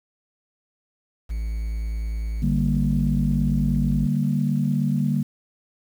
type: tone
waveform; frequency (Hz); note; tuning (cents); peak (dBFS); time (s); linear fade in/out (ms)
triangle; 55; A1; 0; -22; 1.29-4.07; 20
type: chord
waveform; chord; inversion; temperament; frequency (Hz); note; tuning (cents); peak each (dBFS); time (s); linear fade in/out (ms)
sine; G minor; second; equal; 146.83 / 196 / 233.1; D3 / G3 / Bb3; 0 / 0 / 0; -22 / -24 / -24; 2.42-5.23; 10
effects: tanh soft clip ceiling -8 dBFS + 8-bit

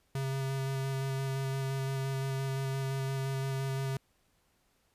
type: tone with vibrato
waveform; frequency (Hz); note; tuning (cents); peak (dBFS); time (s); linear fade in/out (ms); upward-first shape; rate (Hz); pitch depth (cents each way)
square; 134.8; C#3; -48; -32; 0.15-3.97; 2; square; 5.8; 10
effects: pink hiss -72 dBFS RMS until 4.94 s + resampled to 32000 Hz

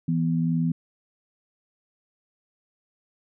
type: tone pair together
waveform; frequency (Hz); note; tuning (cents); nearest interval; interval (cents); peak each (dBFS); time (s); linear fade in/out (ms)
sine; 164.79 / 246.9; E3 / B3; 0 / 0; perfect fifth; 700; -22 / -26; 0.08-0.72; 5
effects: none

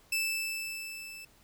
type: tone with level ramp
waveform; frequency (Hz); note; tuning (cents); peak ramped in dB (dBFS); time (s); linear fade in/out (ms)
sawtooth; 2637; E7; 0; -24 to -41; 0.12-1.25; 5
effects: pink hiss -62 dBFS RMS until 1.43 s

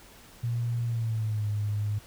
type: tone with pitch glide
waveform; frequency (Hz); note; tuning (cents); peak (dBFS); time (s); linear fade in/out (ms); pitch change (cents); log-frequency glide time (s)
sine; 118.4 to 104.27; A#2 to G#2; +27 to +7; -26; 0.43-1.99; 10; -220; 0.84-1.48
effects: pink hiss -52 dBFS RMS until 2.06 s

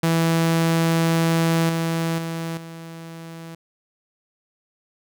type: tone with level steps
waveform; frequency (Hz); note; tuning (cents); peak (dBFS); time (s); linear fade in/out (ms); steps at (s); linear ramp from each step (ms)
sawtooth; 164.81; E3; 0; -13 / -17 / -22 / -31; 0.03-3.55; 5; 1.69 / 2.18 / 2.57; 5
effects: none

